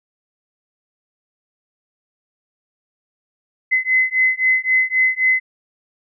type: beating tone pair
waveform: sine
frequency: 2037 / 2040.8 Hz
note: C7 / C7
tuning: -47 / -44 cents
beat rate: 3.8 Hz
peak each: -17 dBFS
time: 3.71-5.4 s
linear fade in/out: 20 ms
effects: none